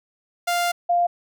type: tone pair in turn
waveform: sawtooth / sine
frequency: 698.5 / 698.5 Hz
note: F5 / F5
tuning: 0 / 0 cents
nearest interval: unison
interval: 0 cents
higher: neither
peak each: -16 dBFS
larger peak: neither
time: 0.47-0.72 / 0.89-1.07 s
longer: first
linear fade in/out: 10 ms
effects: none